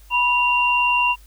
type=tone pair together; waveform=sine; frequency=979 / 2769 Hz; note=B5 / F7; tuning=-15 / -15 cents; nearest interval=octave + tritone; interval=1800 cents; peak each=-18 dBFS; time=0.1-1.16 s; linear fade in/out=50 ms; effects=added 50 Hz sine -44 dBFS peak until 1.26 s + white hiss -54 dBFS RMS until 1.26 s